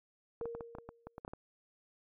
sine tone with exponential decay, 466.2 Hz, A#4, in tune, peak -36 dBFS, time 0.41-1.2 s, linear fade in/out 5 ms, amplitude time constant 170 ms
clicks, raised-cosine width 1 ms, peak -30 dBFS, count 12, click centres 0.412 / 0.456 / 0.55 / 0.608 / 0.751 / 0.785 / 0.89 / 1.07 / 1.181 / 1.249 / 1.279 / 1.335 s
effects none

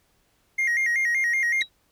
triangle tone with vibrato, 2000 Hz, B6, 21 cents sharp, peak -18 dBFS, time 0.58-1.63 s, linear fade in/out 10 ms, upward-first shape square, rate 5.3 Hz, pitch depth 100 cents each way
sine tone with exponential decay, 3859 Hz, B7, 41 cents flat, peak -21 dBFS, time 1.61-1.69 s, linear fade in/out 1 ms, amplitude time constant 17 ms
effects tanh soft clip ceiling -14 dBFS + pink hiss -66 dBFS RMS until 1.91 s

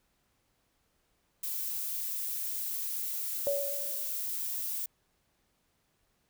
violet noise, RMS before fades -35 dBFS, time 1.43-4.86 s, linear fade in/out 5 ms
sine tone with exponential decay, 566 Hz, C#5, 36 cents sharp, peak -25 dBFS, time 3.47-4.21 s, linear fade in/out 0 ms, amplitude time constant 160 ms
effects pink hiss -74 dBFS RMS until 6.29 s

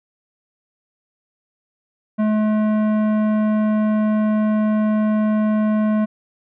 triangle tone with tanh clipping, 214.2 Hz, A3, 46 cents flat, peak -17 dBFS, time 2.18-6.06 s, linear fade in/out 20 ms, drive 18 dB, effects none

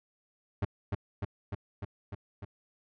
40% pulse tone with echo, 100 Hz, G2, 35 cents sharp, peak -26 dBFS, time 0.62-0.65 s, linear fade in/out 5 ms, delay 300 ms, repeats 6, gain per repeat -2 dB, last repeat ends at 2.45 s, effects low-pass 2000 Hz 12 dB/octave

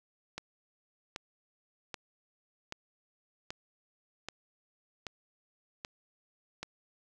click train, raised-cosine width 0.2 ms, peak -21 dBFS, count 9, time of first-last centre 0.38-6.63 s, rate 1.28 Hz, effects none

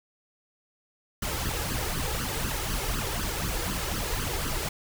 pink noise with flanger, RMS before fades -30 dBFS, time 1.22-4.69 s, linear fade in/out 5 ms, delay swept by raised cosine 0.63 to 2.43 ms, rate 4 Hz, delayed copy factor +0.75, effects none

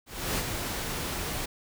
pink noise with ADSR envelope, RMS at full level -28 dBFS, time 0.06-1.46 s, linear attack 320 ms, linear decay 40 ms, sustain -5 dB, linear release 9 ms, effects none

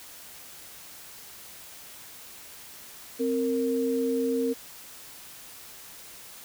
sine tone pair together, 261.6 / 463.3 Hz, C4 / A#4, 0 / -11 cents, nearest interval minor seventh, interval 989 cents, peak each -27 / -26 dBFS, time 3.19-4.54 s, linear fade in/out 20 ms, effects white hiss -46 dBFS RMS until 6.44 s

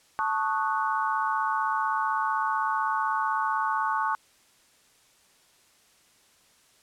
sine chord, D# half-diminished seventh, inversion second, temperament equal, 880 / 1108.7 / 1244.5 / 1480 Hz, A5 / C#6 / D#6 / F#6, 0 / 0 / 0 / 0 cents, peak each -28 / -28 / -33 / -32 dBFS, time 0.19-4.15 s, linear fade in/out 0 ms, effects white hiss -61 dBFS RMS until 6.82 s + low-pass 10000 Hz 12 dB/octave

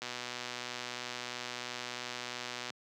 click train, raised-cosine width 0.2 ms, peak -21 dBFS, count 331, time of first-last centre 0.02-2.703 s, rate 123 Hz, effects high-pass 150 Hz 12 dB/octave

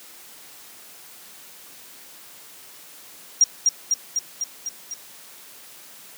sine tone with echo, 5700 Hz, F8, 34 cents sharp, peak -10 dBFS, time 3.41-3.44 s, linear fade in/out 2 ms, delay 250 ms, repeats 6, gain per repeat -3 dB, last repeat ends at 4.94 s, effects white hiss -45 dBFS RMS until 6.17 s + high-pass 150 Hz 12 dB/octave

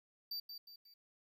square tone with echo, 4649 Hz, D8, 18 cents flat, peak -40 dBFS, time 0.31-0.4 s, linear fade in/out 5 ms, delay 180 ms, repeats 3, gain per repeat -7 dB, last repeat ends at 0.94 s, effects 13-bit

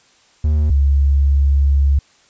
triangle / sine tone pair in turn, 75.4 / 69.74 Hz, D2 / C#2, +46 / +11 cents, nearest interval minor second, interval 135 cents, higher first, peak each -10 dBFS, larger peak neither, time 0.44-0.7 / 0.7-1.99 s, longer second, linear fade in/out 5 ms, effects white hiss -53 dBFS RMS until 2.29 s + resampled to 16000 Hz

